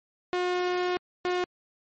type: tone pair in turn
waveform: sawtooth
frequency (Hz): 360 / 360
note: F#4 / F#4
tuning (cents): -47 / -47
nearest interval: unison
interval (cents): 0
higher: neither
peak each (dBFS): -21 / -21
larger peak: neither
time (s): 0.33-0.97 / 1.25-1.44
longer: first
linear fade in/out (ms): 0
effects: low-pass 4000 Hz 12 dB/octave + MP3 32 kbps